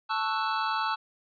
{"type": "chord", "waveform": "square", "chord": "F# minor seventh", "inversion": "first", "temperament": "equal", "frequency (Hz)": [880, 1108.7, 1318.5, 1480], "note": ["A5", "C#6", "E6", "F#6"], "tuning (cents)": [0, 0, 0, 0], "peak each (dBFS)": [-31, -34, -32, -36], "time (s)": [0.09, 0.96], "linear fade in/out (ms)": 20, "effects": ["resampled to 11025 Hz"]}